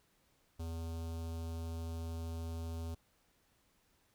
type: tone with notch filter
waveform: square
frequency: 82.41 Hz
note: E2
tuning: in tune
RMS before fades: -41 dBFS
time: 0.59-2.95 s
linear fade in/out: 10 ms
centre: 1900 Hz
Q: 0.8
effects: pink hiss -73 dBFS RMS until 4.14 s